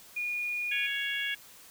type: tone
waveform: sine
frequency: 2440 Hz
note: D#7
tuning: 34 cents flat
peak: -30 dBFS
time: 0.16-0.87 s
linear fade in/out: 10 ms
type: harmonic tone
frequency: 556 Hz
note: C#5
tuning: 5 cents sharp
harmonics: 3 / 4 / 5 / 6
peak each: -34 / -35 / -36 / -37 dBFS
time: 0.71-1.35 s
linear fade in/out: 10 ms
effects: white hiss -53 dBFS RMS until 1.7 s